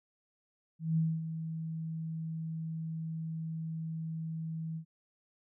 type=tone with ADSR envelope; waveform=sine; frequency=161.3 Hz; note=E3; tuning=37 cents flat; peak=-25 dBFS; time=0.79-4.85 s; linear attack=180 ms; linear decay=240 ms; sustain=-10 dB; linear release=86 ms; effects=none